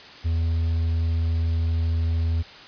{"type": "tone", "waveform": "triangle", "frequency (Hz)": 82.41, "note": "E2", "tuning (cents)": 0, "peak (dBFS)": -18, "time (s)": [0.24, 2.43], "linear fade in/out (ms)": 20, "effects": ["white hiss -43 dBFS RMS until 2.67 s", "resampled to 11025 Hz"]}